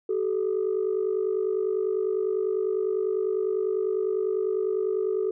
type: tone pair together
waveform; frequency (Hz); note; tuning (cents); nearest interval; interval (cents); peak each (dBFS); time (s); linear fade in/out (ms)
sine; 380.8 / 430.8; F#4 / A4; +50 / -37; major second; 213; -25; 0.09-5.31; 5
effects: tanh soft clip ceiling -18 dBFS